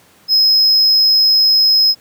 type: tone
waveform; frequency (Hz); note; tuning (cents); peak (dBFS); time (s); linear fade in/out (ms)
triangle; 5120; D#8; +49; -7; 0.28-1.95; 50
effects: pink hiss -49 dBFS RMS until 2 s + high-pass 100 Hz 12 dB/octave